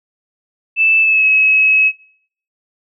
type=tone with pitch glide; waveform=sine; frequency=2637 to 2568 Hz; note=E7 to E7; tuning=0 to -46 cents; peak=-9 dBFS; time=0.76-1.92 s; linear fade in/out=50 ms; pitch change=-46 cents; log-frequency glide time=1-1.26 s; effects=noise-tail reverb RT60 0.6 s tail -21 dB re dry